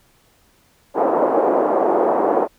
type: band-pass noise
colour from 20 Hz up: pink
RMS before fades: -17 dBFS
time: 0.94-2.48 s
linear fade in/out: 50 ms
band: 340 to 900 Hz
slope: 24 dB/octave
effects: pink hiss -57 dBFS RMS until 2.58 s